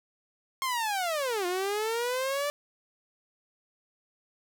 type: linear two-way sweep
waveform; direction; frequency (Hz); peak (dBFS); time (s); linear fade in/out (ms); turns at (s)
sawtooth; down then up; 1078 to 349.2 to 588; -24; 0.62-2.5; 0; 1.46
effects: none